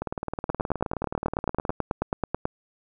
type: two click trains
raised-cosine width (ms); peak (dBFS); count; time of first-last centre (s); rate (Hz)
1; -15 / -10; 33 / 19; 0.02-1.704 / 0.5-2.454; 19 / 9.21
effects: none